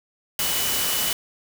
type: tone in noise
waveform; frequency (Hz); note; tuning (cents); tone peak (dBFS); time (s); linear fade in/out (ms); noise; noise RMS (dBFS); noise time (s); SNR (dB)
sine; 2968; F#7; +5; -30; 0.39-1.13; 2; white; -24; 0.39-1.13; -9
effects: none